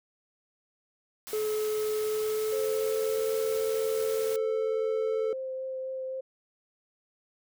white noise, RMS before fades -41 dBFS, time 1.27-4.36 s, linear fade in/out 0 ms
triangle tone with pitch glide, 428.7 to 441.3 Hz, A4 to A4, -45 to +5 cents, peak -25 dBFS, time 1.33-5.33 s, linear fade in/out 2 ms, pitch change +50 cents, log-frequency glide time 1.97-3.32 s
sine tone with vibrato, 523.3 Hz, C5, in tune, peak -32 dBFS, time 2.52-6.21 s, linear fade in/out 10 ms, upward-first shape triangle, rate 3.9 Hz, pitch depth 10 cents each way
effects none

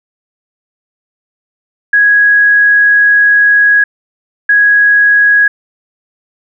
sine tone bursts at uneven times, 1661.2 Hz, G#6, in tune, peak -4 dBFS, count 2, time 1.93-3.84 / 4.49-5.48 s, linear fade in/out 5 ms, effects none

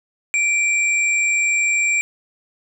sine tone pair together, 2349 / 7458 Hz, D7 / A#8, 0 / 0 cents, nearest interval octave + minor sixth, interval 2000 cents, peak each -16 / -23 dBFS, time 0.34-2.01 s, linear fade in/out 0 ms, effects none

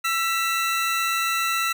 25% pulse tone pair together, 1338.8 / 1959 Hz, E6 / B6, +26 / -15 cents, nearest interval perfect fifth, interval 659 cents, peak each -19 / -24 dBFS, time 0.04-1.73 s, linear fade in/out 10 ms, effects none

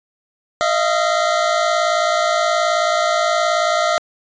25% pulse tone pair together, 625.2 / 684 Hz, D#5 / F5, +8 / -36 cents, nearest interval major second, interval 156 cents, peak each -14 dBFS, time 0.61-3.98 s, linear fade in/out 0 ms, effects resampled to 16000 Hz

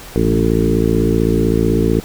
harmonic tone with a mistuned harmonic, 55.8 Hz, A1, 25 cents sharp, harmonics 1 / 2 / 3 / 4 / 5 / 6 / 7 / 8, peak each -20 / -20 / -20 / -20 / -20 / -20 / -20 / -20 dBFS, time 0.16-2 s, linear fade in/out 0 ms, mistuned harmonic 3, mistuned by +29 cents, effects pink hiss -35 dBFS RMS until 2.04 s

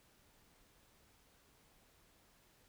silence, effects pink hiss -69 dBFS RMS until 2.68 s

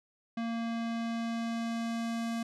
square tone with low-pass filter sweep, 230.3 Hz, A#3, 21 cents flat, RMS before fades -34 dBFS, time 0.37-2.43 s, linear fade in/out 5 ms, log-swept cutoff 3500 to 9900 Hz, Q 0.72, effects none

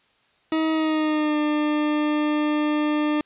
40% pulse tone with pitch glide, 317.8 to 300 Hz, D#4 to D4, +37 to +37 cents, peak -19 dBFS, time 0.52-3.21 s, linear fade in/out 2 ms, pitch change -100 cents, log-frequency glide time 0.72-1.37 s, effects white hiss -62 dBFS RMS until 3.25 s + resampled to 8000 Hz

